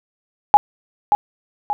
sine tone with echo, 830.6 Hz, G#5, in tune, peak -3 dBFS, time 0.54-0.57 s, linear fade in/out 0 ms, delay 580 ms, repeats 2, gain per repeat -7 dB, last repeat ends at 1.73 s, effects none

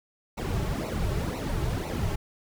brown noise with flanger, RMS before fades -29 dBFS, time 0.37-2.16 s, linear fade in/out 10 ms, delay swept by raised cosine 0.59 to 4.19 ms, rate 2 Hz, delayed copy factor -0.85, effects none

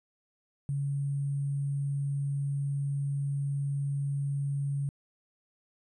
sine tone with sample-and-hold, 140.6 Hz, C#3, 25 cents sharp, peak -28 dBFS, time 0.69-4.89 s, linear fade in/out 0 ms, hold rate 8820 Hz, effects resampled to 32000 Hz

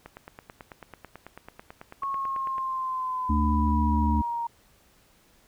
click train, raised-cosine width 0.5 ms, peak -26 dBFS, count 24, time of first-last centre 0.06-2.582 s, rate 9.12 Hz
sine exponential sweep, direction down, 1101 to 932.3 Hz, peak -27 dBFS, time 2.02-4.47 s, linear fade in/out 5 ms
harmonic tone, 74.3 Hz, D2, 21 cents sharp, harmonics 1 / 3 / 4, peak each -23 / -26 / -31 dBFS, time 3.29-4.22 s, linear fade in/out 10 ms
effects pink hiss -61 dBFS RMS until 5.47 s

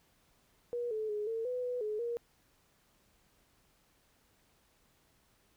sine tone with pitch steps, 480.6 / 434 / 418.9 / 452.3 / 499.1 / 494.2 / 425.5 / 472.4 Hz, B4 / A4 / G#4 / A4 / B4 / B4 / G#4 / A#4, -47 / -24 / +15 / +48 / +18 / +1 / +42 / +23 cents, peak -33 dBFS, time 0.73-2.17 s, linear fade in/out 0 ms, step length 180 ms, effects pink hiss -70 dBFS RMS until 5.56 s

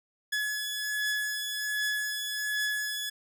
sawtooth beating tone pair, 1700 / 1701.3 Hz, G#6 / G#6, +40 / +41 cents, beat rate 1.3 Hz, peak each -27 / -32 dBFS, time 0.32-3.1 s, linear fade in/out 10 ms, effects none

